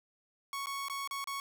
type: tone with dropouts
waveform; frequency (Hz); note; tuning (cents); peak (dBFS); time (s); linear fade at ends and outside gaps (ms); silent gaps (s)
sawtooth; 1108.7; C#6; 0; -32; 0.53-1.4; 1; 0.659-0.669 / 0.884-0.898 / 1.075-1.11 / 1.242-1.273
effects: none